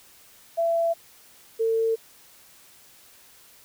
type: tone pair in turn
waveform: sine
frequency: 670 / 450.5 Hz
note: E5 / A4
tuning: +28 / +41 cents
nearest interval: perfect fifth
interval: 687 cents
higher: first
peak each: -20 dBFS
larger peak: neither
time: 0.57-0.94 / 1.59-1.96 s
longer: neither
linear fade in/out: 20 ms
effects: white hiss -53 dBFS RMS until 3.64 s